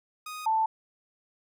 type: tone pair in turn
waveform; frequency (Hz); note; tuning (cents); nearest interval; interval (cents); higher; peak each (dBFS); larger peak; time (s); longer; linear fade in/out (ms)
sawtooth / sine; 1244.5 / 883.6; D#6 / A5; 0 / +7; tritone; 593; first; -33 / -22; second; 0.26-0.46 / 0.46-0.66; neither; 5
effects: none